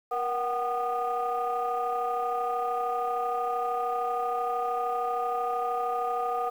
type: tone cluster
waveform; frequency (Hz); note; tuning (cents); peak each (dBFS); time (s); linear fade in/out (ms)
sine; 475.8 / 738 / 771 / 1225; A#4 / F#5 / G5 / D#6; +35 / -5 / -29 / -27; -32 / -28 / -37 / -31; 0.11-6.5; 10
effects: tanh soft clip ceiling -20 dBFS + 9-bit